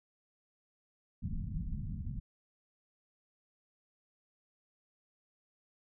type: low-pass noise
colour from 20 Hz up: pink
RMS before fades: -38 dBFS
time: 1.22-2.2 s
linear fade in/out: 10 ms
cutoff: 220 Hz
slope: 48 dB/octave
effects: none